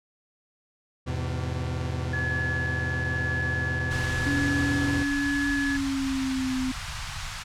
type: chord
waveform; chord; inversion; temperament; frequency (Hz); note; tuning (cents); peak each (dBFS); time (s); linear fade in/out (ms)
40% pulse; E augmented; none; equal with one note detuned; 82.41 / 103.83 / 127.6; E2 / G#2 / B#2; 0 / 0 / -43; -30 / -36 / -30; 1.06-5.04; 20
type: tone with tremolo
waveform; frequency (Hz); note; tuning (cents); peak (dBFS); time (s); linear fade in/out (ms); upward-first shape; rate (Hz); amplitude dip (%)
sine; 1702; G#6; +42; -27; 2.13-5.77; 5; sine; 0.97; 25
type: band-stop noise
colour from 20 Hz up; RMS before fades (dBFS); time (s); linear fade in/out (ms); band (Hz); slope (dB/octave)
pink; -34; 3.9-7.44; 20; 130 to 910; 24
type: tone with pitch glide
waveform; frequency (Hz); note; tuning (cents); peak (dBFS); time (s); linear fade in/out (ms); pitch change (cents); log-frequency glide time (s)
sine; 283.2 to 258.2; C#4 to C4; +37 to -23; -25; 4.26-6.72; 10; -160; 5.48-6.54
effects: low-pass 7000 Hz 12 dB/octave